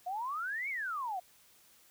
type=exponential two-way sweep; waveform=sine; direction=up then down; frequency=698.5 to 2290 to 698.5 Hz; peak=-34 dBFS; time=0.06-1.2 s; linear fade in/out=10 ms; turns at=0.69 s; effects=white hiss -63 dBFS RMS until 1.9 s